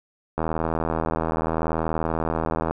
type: click train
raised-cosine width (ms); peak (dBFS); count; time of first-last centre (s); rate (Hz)
1; -10; 189; 0.38-2.71; 80.7
effects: none